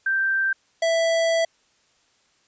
sine / square tone pair in turn, 1568 / 660.6 Hz, G6 / E5, 0 / +4 cents, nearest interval octave + minor third, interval 1496 cents, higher first, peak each -19 dBFS, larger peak neither, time 0.06-0.53 / 0.82-1.45 s, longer second, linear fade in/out 5 ms, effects white hiss -63 dBFS RMS until 2.47 s + resampled to 16000 Hz

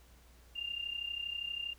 sine tone with amplitude modulation, 2800 Hz, F7, 4 cents sharp, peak -33 dBFS, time 0.55-1.74 s, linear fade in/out 20 ms, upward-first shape sine, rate 32.5 Hz, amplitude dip 75%, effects added 60 Hz sine -59 dBFS peak until 1.78 s + pink hiss -64 dBFS RMS until 1.78 s

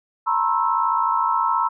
sine tone cluster, 916 / 975 / 1069 / 1316 Hz, A#5 / B5 / C6 / E6, -31 / -23 / +37 / -3 cents, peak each -23 dBFS, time 0.26-1.69 s, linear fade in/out 20 ms, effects none

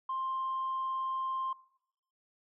sine tone, 1053 Hz, C6, 11 cents sharp, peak -31 dBFS, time 0.09-1.53 s, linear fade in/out 5 ms, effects noise-tail reverb RT60 0.7 s tail -19 dB re dry + tanh soft clip ceiling -28 dBFS

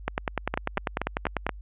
two click trains, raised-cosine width 0.5 ms, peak -10 / -11 dBFS, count 15 / 5, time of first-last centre 0.08-1.466 / 0.54-1.492 s, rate 10.1 / 4.2 Hz, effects added 50 Hz sine -39 dBFS peak until 1.61 s + resampled to 8000 Hz

